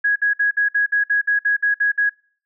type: tone bursts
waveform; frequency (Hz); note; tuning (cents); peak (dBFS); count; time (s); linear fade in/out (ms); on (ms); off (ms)
sine; 1661.2; G#6; 0; -14; 12; 0.04-2.096; 10; 120; 56
effects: noise-tail reverb RT60 0.5 s tail -25 dB re dry